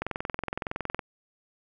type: click train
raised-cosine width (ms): 0.5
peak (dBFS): -15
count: 22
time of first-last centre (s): 0.02-0.992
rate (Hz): 21.6
effects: none